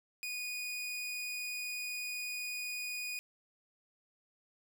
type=tone; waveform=sawtooth; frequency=2468 Hz; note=D#7; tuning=15 cents flat; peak=-34 dBFS; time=0.23-3.19 s; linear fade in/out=0 ms; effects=none